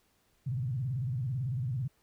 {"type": "tone with vibrato", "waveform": "sine", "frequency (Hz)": 126.5, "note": "B2", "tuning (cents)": 42, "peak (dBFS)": -30, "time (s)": [0.46, 1.88], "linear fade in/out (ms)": 10, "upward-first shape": "square", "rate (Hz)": 18, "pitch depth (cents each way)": 170, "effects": ["pink hiss -71 dBFS RMS until 2.02 s"]}